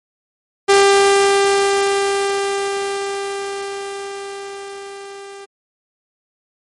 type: tone with level ramp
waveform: sawtooth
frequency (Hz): 396.7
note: G4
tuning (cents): +21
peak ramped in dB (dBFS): -4 to -29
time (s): 0.68-5.46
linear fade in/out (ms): 20
effects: MP3 48 kbps